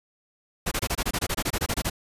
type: noise bursts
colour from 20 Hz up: pink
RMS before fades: -26 dBFS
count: 16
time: 0.66-1.9 s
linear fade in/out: 10 ms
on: 55 ms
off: 24 ms
effects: resampled to 32000 Hz